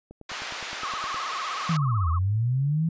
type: click train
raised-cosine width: 2 ms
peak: -30 dBFS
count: 11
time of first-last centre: 0.11-1.144 s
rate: 9.67 Hz
type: band-pass noise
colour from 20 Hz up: pink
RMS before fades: -35 dBFS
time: 0.29-1.77 s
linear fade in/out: 5 ms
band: 1000 to 4900 Hz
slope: 12 dB/octave
type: tone with vibrato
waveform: sine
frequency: 1178 Hz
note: D6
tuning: 5 cents sharp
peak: -30 dBFS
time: 0.82-2.19 s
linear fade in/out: 10 ms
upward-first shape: sine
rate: 16 Hz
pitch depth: 170 cents each way
type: linear two-way sweep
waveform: sine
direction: down then up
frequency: 171.4 to 78.5 to 167.2 Hz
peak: -21 dBFS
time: 1.69-2.89 s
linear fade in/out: 5 ms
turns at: 2.09 s
effects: resampled to 16000 Hz